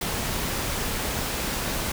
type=noise; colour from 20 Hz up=pink; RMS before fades=-28 dBFS; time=0.01-1.92 s; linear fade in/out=5 ms; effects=none